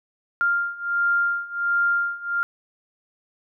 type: beating tone pair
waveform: sine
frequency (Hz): 1396.9 / 1398.3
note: F6 / F6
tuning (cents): 0 / +2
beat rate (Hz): 1.4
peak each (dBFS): -24 / -22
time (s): 0.41-2.43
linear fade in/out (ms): 0
effects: none